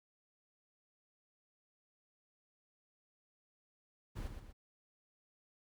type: noise with echo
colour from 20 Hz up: brown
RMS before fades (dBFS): -42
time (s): 4.15-4.29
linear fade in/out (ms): 20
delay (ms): 120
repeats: 2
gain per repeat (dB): -6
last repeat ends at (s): 4.53
effects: none